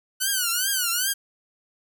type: tone with vibrato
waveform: 5% pulse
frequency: 1483 Hz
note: F#6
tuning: 4 cents sharp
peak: -11 dBFS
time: 0.2-1.14 s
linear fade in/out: 20 ms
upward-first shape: triangle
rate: 2.5 Hz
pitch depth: 170 cents each way
effects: none